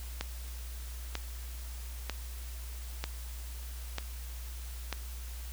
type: click train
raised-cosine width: 0.2 ms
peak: -16 dBFS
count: 6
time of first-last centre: 0.21-4.927 s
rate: 1.06 Hz
effects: added 60 Hz sine -39 dBFS peak until 5.52 s + white hiss -50 dBFS RMS until 5.52 s